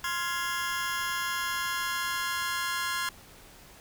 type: chord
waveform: sawtooth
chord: F minor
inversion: second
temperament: just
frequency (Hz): 1047.7 / 1396.9 / 1676.3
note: C6 / F6 / Ab6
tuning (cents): +2 / 0 / +16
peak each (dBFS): -29 / -31 / -30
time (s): 0.04-3.09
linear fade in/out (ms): 2
effects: pink hiss -52 dBFS RMS until 3.8 s